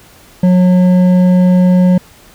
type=tone with hard clipping; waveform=sine; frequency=181.5 Hz; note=F#3; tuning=33 cents flat; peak=-7 dBFS; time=0.43-1.98 s; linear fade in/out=5 ms; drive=7 dB; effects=pink hiss -42 dBFS RMS until 2.34 s